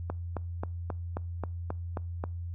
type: click train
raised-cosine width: 1 ms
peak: -19 dBFS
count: 9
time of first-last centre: 0.1-2.239 s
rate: 3.74 Hz
effects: noise-tail reverb RT60 0.4 s tail -25 dB re dry + added 86 Hz sine -34 dBFS peak until 2.54 s